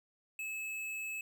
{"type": "tone with tanh clipping", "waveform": "sine", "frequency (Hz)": 2596, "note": "E7", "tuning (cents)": -27, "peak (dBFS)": -39, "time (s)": [0.39, 1.21], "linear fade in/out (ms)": 2, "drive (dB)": 16, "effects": []}